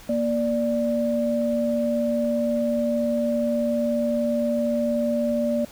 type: tone pair together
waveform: sine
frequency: 235.6 / 587.5 Hz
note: A#3 / D5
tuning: +19 / +1 cents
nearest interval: octave + major third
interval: 1582 cents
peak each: -23 dBFS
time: 0.09-5.65 s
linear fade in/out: 5 ms
effects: pink hiss -46 dBFS RMS until 5.71 s